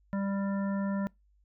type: harmonic tone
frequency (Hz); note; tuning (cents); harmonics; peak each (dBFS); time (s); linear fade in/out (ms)
197.5; G3; +13; 1 / 3 / 5 / 7 / 9; -29 / -39 / -43 / -46 / -48; 0.13-1.07; 0
effects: noise-tail reverb RT60 0.2 s tail -25 dB re dry + added 50 Hz sine -63 dBFS peak until 1.44 s